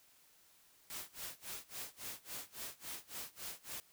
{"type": "noise with tremolo", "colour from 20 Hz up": "white", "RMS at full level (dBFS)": -44, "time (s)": [0.9, 3.8], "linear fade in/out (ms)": 0, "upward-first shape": "sine", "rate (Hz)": 3.6, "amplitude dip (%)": 100, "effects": ["white hiss -67 dBFS RMS until 3.92 s"]}